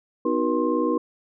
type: tone cluster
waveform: sine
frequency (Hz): 253.4 / 313.3 / 372.8 / 480.8 / 1059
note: B3 / D#4 / F#4 / B4 / C6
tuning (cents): +45 / +12 / +13 / -46 / +21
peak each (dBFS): -27 / -24 / -28 / -25 / -29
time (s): 0.25-0.98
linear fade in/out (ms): 5
effects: none